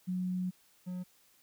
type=tone pair in turn; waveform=sine / triangle; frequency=182.7 / 181.23 Hz; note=F#3 / F#3; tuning=-22 / -36 cents; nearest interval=unison; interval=14 cents; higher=first; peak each=-31 / -34 dBFS; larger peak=first; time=0.07-0.51 / 0.86-1.04 s; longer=first; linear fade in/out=20 ms; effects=white hiss -66 dBFS RMS until 1.42 s